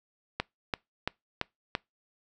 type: click train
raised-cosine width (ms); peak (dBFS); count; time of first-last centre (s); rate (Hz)
0.3; -12; 5; 0.4-1.751; 2.96
effects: noise-tail reverb RT60 0.2 s tail -25 dB re dry